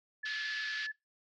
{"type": "tone", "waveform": "sine", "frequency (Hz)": 1725, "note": "A6", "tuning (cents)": -35, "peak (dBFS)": -35, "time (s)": [0.23, 0.92], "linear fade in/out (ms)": 10}
{"type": "band-pass noise", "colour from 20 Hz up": "white", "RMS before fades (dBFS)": -42, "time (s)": [0.25, 0.87], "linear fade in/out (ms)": 10, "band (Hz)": [1400, 4900], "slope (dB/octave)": 48}
{"effects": ["noise-tail reverb RT60 0.2 s tail -21 dB re dry"]}